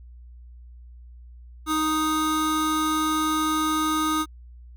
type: tone pair together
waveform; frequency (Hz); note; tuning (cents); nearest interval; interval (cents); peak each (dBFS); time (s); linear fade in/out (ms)
square; 311.4 / 1244.5; D#4 / D#6; +2 / 0; 2 octaves; 2398; -25; 1.66-4.26; 50
effects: added 60 Hz sine -42 dBFS peak until 4.76 s